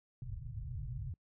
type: low-pass noise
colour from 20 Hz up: white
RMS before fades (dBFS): -42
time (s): 0.22-1.14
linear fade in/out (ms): 2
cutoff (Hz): 140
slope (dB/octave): 96
effects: noise-tail reverb RT60 0.1 s tail -26 dB re dry